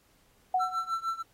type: tone with exponential decay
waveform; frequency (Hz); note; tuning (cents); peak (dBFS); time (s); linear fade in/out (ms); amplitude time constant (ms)
sine; 740; F#5; 0; -21; 0.54-0.95; 5; 89
type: tone with tremolo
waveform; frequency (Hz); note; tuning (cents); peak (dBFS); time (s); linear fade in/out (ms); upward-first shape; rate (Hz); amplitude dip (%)
triangle; 1340; E6; +28; -24; 0.59-1.23; 20; triangle; 6.5; 95
effects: pink hiss -66 dBFS RMS until 1.33 s + AAC 48 kbps